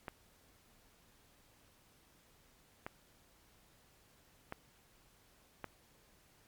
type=clicks; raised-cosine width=0.5 ms; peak=-26 dBFS; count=4; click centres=0.082 / 2.865 / 4.524 / 5.643 s; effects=pink hiss -67 dBFS RMS until 6.47 s + MP3 96 kbps